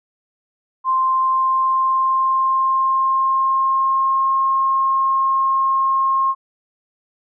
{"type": "tone with pitch glide", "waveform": "sine", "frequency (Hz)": [1046.5, 1071.6], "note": ["C6", "C6"], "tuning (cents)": [0, 41], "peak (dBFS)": -14, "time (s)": [0.84, 6.35], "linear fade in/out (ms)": 50, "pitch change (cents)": 41, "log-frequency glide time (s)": [1.01, 4.33], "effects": []}